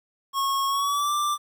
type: tone with pitch glide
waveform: square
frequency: 1094 to 1179.3 Hz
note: C#6 to D6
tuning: -23 to +7 cents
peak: -23 dBFS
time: 0.33-1.38 s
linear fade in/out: 50 ms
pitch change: +130 cents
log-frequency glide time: 0.67-1.13 s
effects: 10-bit